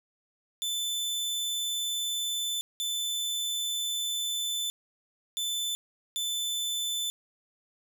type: tone bursts at uneven times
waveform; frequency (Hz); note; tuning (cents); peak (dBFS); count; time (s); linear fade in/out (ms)
sawtooth; 3520; A7; 0; -26; 4; 0.62-2.61 / 2.8-4.7 / 5.37-5.75 / 6.16-7.1; 0
effects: none